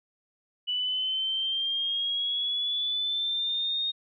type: linear sweep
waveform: sine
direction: up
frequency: 2960 to 3713 Hz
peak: -26 dBFS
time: 0.67-3.92 s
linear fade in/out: 20 ms
effects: none